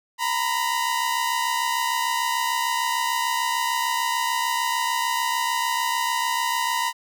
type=tone pair together; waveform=sawtooth; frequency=932.3 / 999 Hz; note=A#5 / B5; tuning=0 / +20 cents; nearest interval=minor second; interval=120 cents; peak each=-21 dBFS; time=0.18-6.93 s; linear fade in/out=50 ms; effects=none

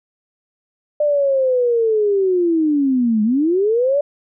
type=linear two-way sweep; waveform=sine; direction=down then up; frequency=600 to 207.7 to 588 Hz; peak=-13 dBFS; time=1-4.01 s; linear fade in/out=5 ms; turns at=3.23 s; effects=none

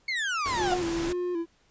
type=exponential sweep; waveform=35% pulse; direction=down; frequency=2217 to 690 Hz; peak=-25 dBFS; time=0.08-0.74 s; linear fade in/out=5 ms
type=noise; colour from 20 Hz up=pink; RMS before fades=-35 dBFS; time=0.45-1.13 s; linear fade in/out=10 ms
type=tone with vibrato; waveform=triangle; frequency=345.9 Hz; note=F4; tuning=17 cents flat; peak=-25 dBFS; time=0.56-1.46 s; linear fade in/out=50 ms; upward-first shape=square; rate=1.9 Hz; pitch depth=53 cents each way
type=tone with exponential decay; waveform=sine; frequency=733 Hz; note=F#5; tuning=16 cents flat; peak=-20 dBFS; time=0.72-0.86 s; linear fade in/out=1 ms; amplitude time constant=29 ms
effects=pink hiss -65 dBFS RMS until 1.7 s + resampled to 16000 Hz

